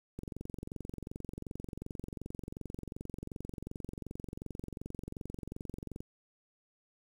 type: click train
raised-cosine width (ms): 3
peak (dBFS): -28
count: 133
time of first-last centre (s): 0.19-6.005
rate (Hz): 22.7
effects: 9-bit